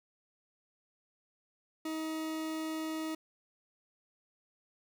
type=tone; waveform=40% pulse; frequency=316.7 Hz; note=D#4; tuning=31 cents sharp; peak=-34 dBFS; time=1.85-3.15 s; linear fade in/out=5 ms; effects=none